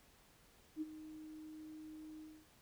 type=tone with ADSR envelope; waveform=sine; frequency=310.7 Hz; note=D#4; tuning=2 cents flat; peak=-36 dBFS; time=0.76-2.47 s; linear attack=54 ms; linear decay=30 ms; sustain=-13 dB; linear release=270 ms; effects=pink hiss -67 dBFS RMS until 2.61 s